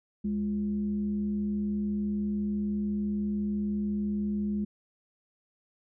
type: tone with frequency modulation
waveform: sine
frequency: 207 Hz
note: G#3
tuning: 5 cents flat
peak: -27 dBFS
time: 0.24-4.65 s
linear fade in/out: 10 ms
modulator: 140 Hz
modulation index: 0.36
effects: none